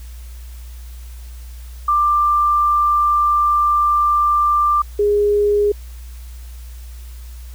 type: tone pair in turn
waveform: sine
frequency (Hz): 1185 / 412.5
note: D6 / G#4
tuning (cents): +15 / -12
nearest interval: octave + tritone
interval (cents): 1827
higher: first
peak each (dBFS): -12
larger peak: neither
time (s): 1.88-4.82 / 4.99-5.72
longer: first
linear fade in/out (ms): 5
effects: added 60 Hz sine -31 dBFS peak until 7.54 s + white hiss -47 dBFS RMS until 7.54 s